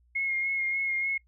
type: tone with vibrato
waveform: sine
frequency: 2153 Hz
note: C7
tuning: 49 cents sharp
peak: -26 dBFS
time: 0.15-1.18 s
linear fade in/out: 10 ms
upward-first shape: sine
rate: 3.4 Hz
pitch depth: 23 cents each way
effects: noise-tail reverb RT60 0.1 s tail -21 dB re dry + added 60 Hz sine -61 dBFS peak until 1.27 s